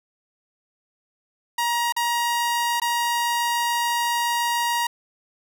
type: tone with dropouts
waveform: sawtooth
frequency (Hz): 947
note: A#5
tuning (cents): +27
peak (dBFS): -17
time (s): 1.58-4.87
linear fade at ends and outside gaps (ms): 5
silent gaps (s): 1.924-1.964 / 2.8-2.817
effects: none